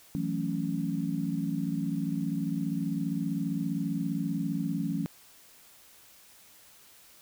sine chord, F# minor seventh, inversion third, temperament equal, 164.81 / 185 / 220 / 277.2 Hz, E3 / F#3 / A3 / C#4, 0 / 0 / 0 / 0 cents, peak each -33 / -34 / -35 / -33 dBFS, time 0.15-5.06 s, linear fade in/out 0 ms, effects white hiss -56 dBFS RMS until 7.21 s

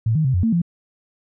sine tone with pitch steps, 112.2 / 156.9 / 131.5 / 89.9 / 226 / 171.3 Hz, A2 / D#3 / C3 / F#2 / A3 / F3, +34 / +15 / +9 / -49 / +47 / -33 cents, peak -15 dBFS, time 0.06-0.618 s, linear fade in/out 5 ms, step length 93 ms, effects none

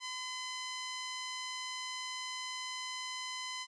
10% pulse tone, 1018 Hz, C6, 48 cents flat, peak -30 dBFS, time 0-3.67 s, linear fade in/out 50 ms, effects resampled to 24000 Hz

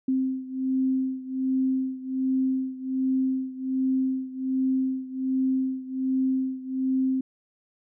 sine beating tone pair, 261.6 / 262.9 Hz, C4 / C4, 0 / +8 cents, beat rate 1.3 Hz, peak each -25 / -28 dBFS, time 0.08-7.21 s, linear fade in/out 5 ms, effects none

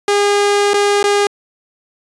sawtooth tone with dropouts, 407.2 Hz, G#4, 34 cents flat, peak -7 dBFS, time 0.08-1.27 s, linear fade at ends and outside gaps 2 ms, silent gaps 0.735-0.741 / 1.029-1.04 s, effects resampled to 22050 Hz

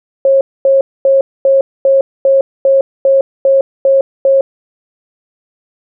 sine tone bursts, 542 Hz, C#5, 39 cents flat, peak -5 dBFS, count 11, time 0.25-4.41 s, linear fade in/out 2 ms, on 160 ms, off 240 ms, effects none

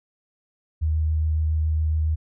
sine tone with vibrato, 78.2 Hz, D#2, 9 cents sharp, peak -19 dBFS, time 0.81-2.16 s, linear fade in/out 20 ms, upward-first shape triangle, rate 7.2 Hz, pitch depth 13 cents each way, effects none

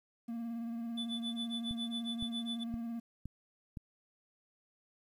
triangle tone with vibrato, 232.1 Hz, A#3, 7 cents flat, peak -35 dBFS, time 0.28-3 s, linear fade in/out 10 ms, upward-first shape sine, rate 18 Hz, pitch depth 28 cents each way
triangle tone with tremolo, 3484 Hz, A7, 18 cents flat, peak -35 dBFS, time 0.97-2.64 s, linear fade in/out 10 ms, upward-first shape sine, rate 7.3 Hz, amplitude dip 100%
click train, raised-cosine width 5 ms, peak -30 dBFS, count 5, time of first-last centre 1.71-3.772 s, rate 1.94 Hz
effects resampled to 32000 Hz + 11-bit

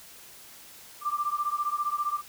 sine beating tone pair, 1177 / 1192 Hz, D6 / D6, +3 / +25 cents, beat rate 15 Hz, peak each -29 / -30 dBFS, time 1.01-2.22 s, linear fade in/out 50 ms, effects white hiss -49 dBFS RMS until 2.28 s

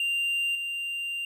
triangle tone with level steps, 2784 Hz, F7, 6 cents flat, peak -23 / -28 dBFS, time 0-1.25 s, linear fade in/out 2 ms, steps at 0.55 s, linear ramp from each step 2 ms, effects none

